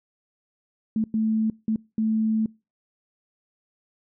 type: tone bursts at uneven times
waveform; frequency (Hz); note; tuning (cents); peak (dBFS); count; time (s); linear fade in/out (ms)
sine; 219.6; A3; -3; -20; 4; 0.96-1.04 / 1.14-1.5 / 1.68-1.76 / 1.98-2.46; 2
effects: noise-tail reverb RT60 0.3 s tail -25 dB re dry